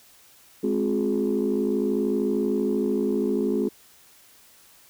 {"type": "tone cluster", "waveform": "sine", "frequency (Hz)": [211.1, 264, 359, 419.5], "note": ["G#3", "C4", "F4", "G#4"], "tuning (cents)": [29, 16, 48, 17], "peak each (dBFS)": -26, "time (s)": [0.63, 3.69], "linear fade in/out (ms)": 10, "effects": ["tanh soft clip ceiling -14 dBFS", "white hiss -54 dBFS RMS until 4.89 s"]}